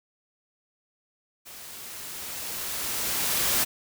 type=noise with level ramp; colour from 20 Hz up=white; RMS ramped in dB=-44 to -23 dBFS; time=1.45-3.65 s; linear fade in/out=20 ms; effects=none